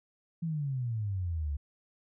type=exponential sweep; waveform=sine; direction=down; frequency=170 to 69.3 Hz; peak=-30 dBFS; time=0.42-1.57 s; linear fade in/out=10 ms; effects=none